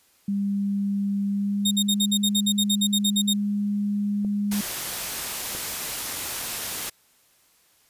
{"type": "tone with pitch glide", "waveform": "sine", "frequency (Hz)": [200, 204.4], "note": ["G3", "G#3"], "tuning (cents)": [35, -27], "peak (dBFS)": -22, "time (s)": [0.28, 4.61], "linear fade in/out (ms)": 5, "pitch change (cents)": 38, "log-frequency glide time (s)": [1.26, 2.01]}
{"type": "tone bursts", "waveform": "sawtooth", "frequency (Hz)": 3699, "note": "A#7", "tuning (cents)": -14, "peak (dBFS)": -17, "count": 15, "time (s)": [1.65, 3.336], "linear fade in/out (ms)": 10, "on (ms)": 62, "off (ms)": 54}
{"type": "clicks", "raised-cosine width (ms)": 2, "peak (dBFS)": -26, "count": 3, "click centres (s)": [4.248, 4.534, 5.55]}
{"type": "noise", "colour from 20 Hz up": "white", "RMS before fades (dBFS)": -30, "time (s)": [4.51, 6.9], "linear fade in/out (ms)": 10}
{"effects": ["white hiss -61 dBFS RMS until 7.89 s", "resampled to 32000 Hz"]}